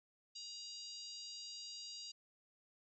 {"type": "harmonic tone", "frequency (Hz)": 950, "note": "A#5", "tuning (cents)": 33, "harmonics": [3, 4, 5, 6, 7, 8], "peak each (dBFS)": [-57, -55, -49, -60, -57, -62], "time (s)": [0.35, 2.12], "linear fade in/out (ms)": 10, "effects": []}